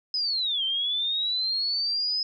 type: linear two-way sweep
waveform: sine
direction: down then up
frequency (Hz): 5100 to 3100 to 5100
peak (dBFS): -24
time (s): 0.14-2.23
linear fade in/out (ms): 2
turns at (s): 0.64
effects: none